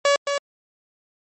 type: tone with echo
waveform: sawtooth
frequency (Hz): 567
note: C#5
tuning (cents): +39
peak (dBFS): -11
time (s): 0.05-0.16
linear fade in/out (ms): 2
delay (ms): 220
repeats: 1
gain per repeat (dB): -6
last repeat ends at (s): 0.38
effects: low-pass 12000 Hz 12 dB/octave + MP3 32 kbps

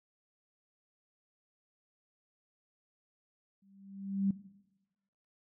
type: tone with exponential growth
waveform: sine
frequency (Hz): 196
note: G3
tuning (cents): 0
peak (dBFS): -25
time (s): 3.62-4.31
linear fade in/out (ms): 5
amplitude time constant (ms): 150
effects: noise-tail reverb RT60 1.0 s tail -17 dB re dry

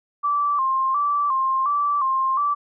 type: tone with vibrato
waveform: sine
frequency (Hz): 1108.7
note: C#6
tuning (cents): 0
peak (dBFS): -18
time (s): 0.23-2.55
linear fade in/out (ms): 20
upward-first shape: square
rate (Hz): 1.4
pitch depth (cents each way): 80
effects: none

